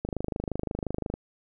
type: click train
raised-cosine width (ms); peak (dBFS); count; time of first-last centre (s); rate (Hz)
2; -16; 29; 0.05-1.139; 25.7
effects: none